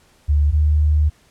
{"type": "tone pair in turn", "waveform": "sine", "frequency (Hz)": [73.42, 75.53], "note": ["D2", "D2"], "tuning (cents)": [0, 49], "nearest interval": "unison", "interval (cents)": 49, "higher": "second", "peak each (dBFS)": -12, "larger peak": "neither", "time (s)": [[0.28, 0.52], [0.52, 1.1]], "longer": "second", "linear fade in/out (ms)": 20, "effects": ["pink hiss -55 dBFS RMS until 1.3 s", "low-pass 11000 Hz 12 dB/octave"]}